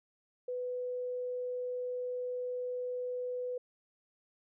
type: tone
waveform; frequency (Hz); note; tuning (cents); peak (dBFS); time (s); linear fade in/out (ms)
sine; 497.4; B4; +12; -34; 0.48-3.58; 5
effects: none